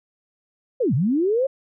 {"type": "linear two-way sweep", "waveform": "sine", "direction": "down then up", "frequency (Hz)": [554, 112.1, 554], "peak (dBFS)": -17, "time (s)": [0.8, 1.47], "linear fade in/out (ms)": 10, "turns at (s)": 0.94, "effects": []}